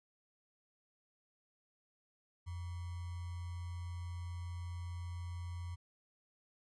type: tone with sample-and-hold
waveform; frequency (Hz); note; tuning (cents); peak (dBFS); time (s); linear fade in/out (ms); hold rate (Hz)
sine; 87.31; F2; 0; -40; 2.46-5.76; 20; 1050
effects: resampled to 24000 Hz